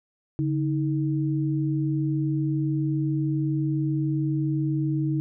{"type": "tone pair together", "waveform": "sine", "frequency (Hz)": [143.1, 315.7], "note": ["D3", "D#4"], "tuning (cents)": [-45, 25], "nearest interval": "octave + major second", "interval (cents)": 1370, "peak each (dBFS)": [-24, -26], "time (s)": [0.39, 5.2], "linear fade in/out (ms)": 0, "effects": []}